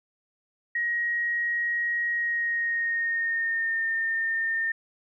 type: tone with pitch glide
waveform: sine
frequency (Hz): 1890 to 1815.1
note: A#6 to A#6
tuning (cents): +23 to -47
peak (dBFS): -24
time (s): 0.75-4.72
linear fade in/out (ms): 5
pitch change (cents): -70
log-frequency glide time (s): 2.11-3.86
effects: none